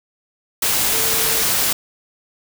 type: tone in noise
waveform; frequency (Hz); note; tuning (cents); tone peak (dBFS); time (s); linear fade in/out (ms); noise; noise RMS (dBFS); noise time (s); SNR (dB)
sine; 447.2; A4; +28; -29; 0.93-1.43; 5; white; -18; 0.62-1.73; -14
effects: none